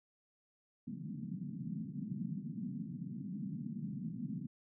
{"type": "band-pass noise", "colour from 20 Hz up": "white", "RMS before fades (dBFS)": -42, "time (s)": [0.87, 4.47], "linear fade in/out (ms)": 10, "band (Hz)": [140, 240], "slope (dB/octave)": 48, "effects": []}